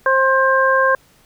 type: harmonic tone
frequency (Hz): 530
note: C5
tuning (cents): +22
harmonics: 1 / 2 / 3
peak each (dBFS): -16 / -16 / -16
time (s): 0.06-0.95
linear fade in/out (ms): 2
effects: pink hiss -53 dBFS RMS until 1.25 s